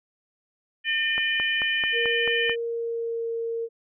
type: harmonic tone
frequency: 604 Hz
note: D5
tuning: 48 cents sharp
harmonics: 3 / 4 / 5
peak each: -25 / -28 / -27 dBFS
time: 0.84-2.56 s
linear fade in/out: 50 ms
type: click train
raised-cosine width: 0.5 ms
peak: -17 dBFS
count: 7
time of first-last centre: 1.18-2.496 s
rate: 4.56 Hz
type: tone with pitch glide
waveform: sine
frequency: 468.4 to 459.8 Hz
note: A#4 to A#4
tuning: +8 to -24 cents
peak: -26 dBFS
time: 1.92-3.69 s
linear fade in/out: 50 ms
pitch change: -32 cents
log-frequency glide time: 2.34-3.29 s
effects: none